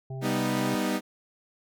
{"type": "harmonic tone", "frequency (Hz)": 132, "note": "C3", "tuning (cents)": 16, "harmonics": [1, 3, 5, 6], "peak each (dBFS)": [-33, -43, -47, -49], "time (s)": [0.1, 0.75], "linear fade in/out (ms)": 5}
{"type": "chord", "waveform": "sawtooth", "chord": "G augmented", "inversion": "none", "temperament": "equal with one note detuned", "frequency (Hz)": [197.25, 246.9, 311.1], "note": ["G3", "B3", "D#4"], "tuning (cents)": [11, 0, 0], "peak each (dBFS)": -26, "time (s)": [0.21, 1.01], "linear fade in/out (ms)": 50}
{"effects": []}